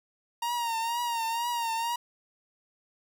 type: tone with vibrato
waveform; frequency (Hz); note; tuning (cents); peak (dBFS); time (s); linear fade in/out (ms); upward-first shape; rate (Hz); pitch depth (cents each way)
45% pulse; 932.3; A#5; 0; -28; 0.42-1.96; 5; triangle; 2.1; 68
effects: none